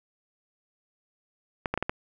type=clicks; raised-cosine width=0.5 ms; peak=-12 dBFS; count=5; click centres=1.658 / 1.74 / 1.776 / 1.826 / 1.895 s; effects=none